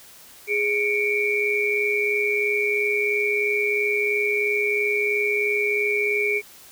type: tone cluster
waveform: sine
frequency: 414.9 / 2235 / 2358 Hz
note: G#4 / C#7 / D7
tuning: -2 / +14 / +6 cents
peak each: -24 dBFS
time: 0.47-6.42 s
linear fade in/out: 50 ms
effects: white hiss -47 dBFS RMS until 6.71 s